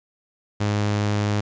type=tone; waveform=sawtooth; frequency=103.83 Hz; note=G#2; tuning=in tune; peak=-16 dBFS; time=0.6-1.41 s; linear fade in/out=10 ms; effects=resampled to 16000 Hz + 9-bit